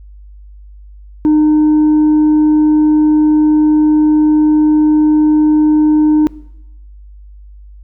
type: tone with tanh clipping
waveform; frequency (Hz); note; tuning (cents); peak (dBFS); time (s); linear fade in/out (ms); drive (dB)
sine; 305.1; D#4; -34; -7; 1.25-6.27; 0; 2
effects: noise-tail reverb RT60 0.9 s tail -21 dB re dry + added 50 Hz sine -33 dBFS peak until 7.83 s